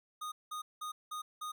square tone bursts, 1235 Hz, D#6, 13 cents flat, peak -39 dBFS, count 5, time 0.21-1.52 s, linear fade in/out 10 ms, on 110 ms, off 190 ms, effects none

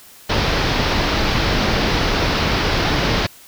pink low-pass noise, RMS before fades -18 dBFS, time 0.29-3.27 s, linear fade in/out 10 ms, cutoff 5400 Hz, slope 48 dB/octave, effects white hiss -44 dBFS RMS until 3.47 s

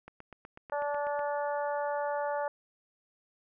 click train, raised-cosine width 0.5 ms, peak -31 dBFS, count 10, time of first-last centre 0.08-1.192 s, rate 8.09 Hz
harmonic tone, 290 Hz, D4, 22 cents flat, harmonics 2 / 3 / 4 / 5 / 6, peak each -32 / -34 / -42 / -42 / -46 dBFS, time 0.72-2.48 s, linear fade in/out 2 ms
effects none

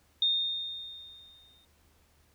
sine tone with exponential decay, 3663 Hz, A#7, 31 cents flat, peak -22 dBFS, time 0.22-1.65 s, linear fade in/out 2 ms, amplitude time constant 310 ms, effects added 76 Hz sine -67 dBFS peak until 2.34 s + pink hiss -67 dBFS RMS until 2.34 s

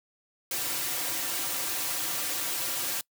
white noise with comb filter, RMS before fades -31 dBFS, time 0.51-3.01 s, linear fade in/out 2 ms, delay 4.7 ms, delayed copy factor -0.85, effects noise-tail reverb RT60 0.1 s tail -24 dB re dry + high-pass 150 Hz 12 dB/octave

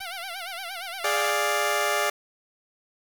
10% pulse tone with vibrato, 728 Hz, F#5, 28 cents flat, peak -25 dBFS, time 0-1.31 s, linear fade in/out 10 ms, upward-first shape sine, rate 8.6 Hz, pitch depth 140 cents each way
15% pulse chord, D diminished, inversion second, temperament equal, 415.3 / 587.3 / 698.5 Hz, Ab4 / D5 / F5, 0 / 0 / 0 cents, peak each -22 / -19 / -22 dBFS, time 1.04-2.1 s, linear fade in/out 5 ms
effects 8-bit

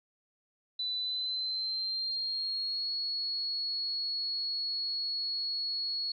sine tone with pitch glide, 3990 to 4351 Hz, B7 to C#8, +17 to -33 cents, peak -31 dBFS, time 0.79-6.12 s, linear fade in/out 5 ms, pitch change +150 cents, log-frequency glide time 0.98-2.93 s, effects none

